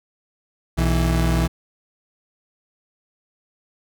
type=tone pair together; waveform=35% pulse; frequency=61.73 / 164.81 Hz; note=B1 / E3; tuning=0 / 0 cents; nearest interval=octave + perfect fourth; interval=1700 cents; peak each=-17 / -19 dBFS; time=0.77-1.48 s; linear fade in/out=20 ms; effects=none